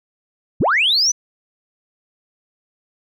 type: linear sweep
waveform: sine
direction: up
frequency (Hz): 37.68 to 6130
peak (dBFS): -12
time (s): 0.6-1.12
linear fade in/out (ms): 10
effects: tanh soft clip ceiling -8 dBFS